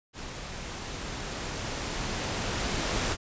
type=noise with level ramp; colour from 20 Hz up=pink; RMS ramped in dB=-40 to -28 dBFS; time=0.13-3.17 s; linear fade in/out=50 ms; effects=resampled to 16000 Hz